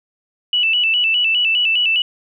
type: tone with vibrato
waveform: sine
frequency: 2794 Hz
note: F7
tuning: in tune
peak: -13 dBFS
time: 0.53-2.02 s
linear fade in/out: 2 ms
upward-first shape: square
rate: 4.9 Hz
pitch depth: 89 cents each way
effects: none